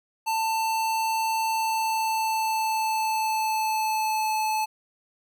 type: tone with pitch glide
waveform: square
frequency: 890 to 867.2 Hz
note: A5 to A5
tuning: +20 to -25 cents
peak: -24 dBFS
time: 0.26-4.66 s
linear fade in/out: 20 ms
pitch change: -45 cents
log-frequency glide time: 1.51-4.35 s
effects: none